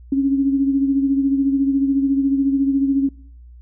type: beating tone pair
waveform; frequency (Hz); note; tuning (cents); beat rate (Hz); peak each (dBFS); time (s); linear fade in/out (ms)
sine; 273.3 / 287.3; C#4 / D4; -24 / -38; 14; -15 / -24; 0.12-3.09; 5
effects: noise-tail reverb RT60 0.6 s tail -23 dB re dry + added 60 Hz sine -39 dBFS peak until 3.61 s